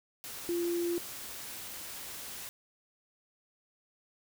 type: tone in noise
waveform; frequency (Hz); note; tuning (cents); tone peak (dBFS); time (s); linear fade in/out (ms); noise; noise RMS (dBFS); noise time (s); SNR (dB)
sine; 345.1; F4; -21; -29; 0.49-0.98; 0; white; -43; 0.24-2.49; +11
effects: none